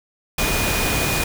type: tone in noise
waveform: sine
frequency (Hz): 2458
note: D#7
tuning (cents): -22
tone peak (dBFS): -26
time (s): 0.38-1.24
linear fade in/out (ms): 5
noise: pink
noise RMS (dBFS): -21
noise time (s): 0.38-1.24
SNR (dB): -8
effects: none